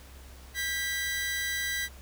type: tone pair together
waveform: sawtooth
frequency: 1600 / 1963.2 Hz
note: G6 / B6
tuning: +35 / -11 cents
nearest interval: major third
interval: 354 cents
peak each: -32 / -27 dBFS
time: 0.54-1.89 s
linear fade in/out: 50 ms
effects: added 66 Hz sine -47 dBFS peak until 2.01 s + pink hiss -53 dBFS RMS until 2.01 s